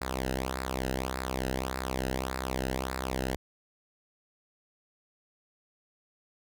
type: tone with flanger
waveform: sawtooth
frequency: 64.9 Hz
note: C2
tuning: 13 cents flat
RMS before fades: -33 dBFS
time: 0.01-3.36 s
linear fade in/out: 5 ms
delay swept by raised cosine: 0.32 to 0.89 ms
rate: 1.7 Hz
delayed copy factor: -0.75
effects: none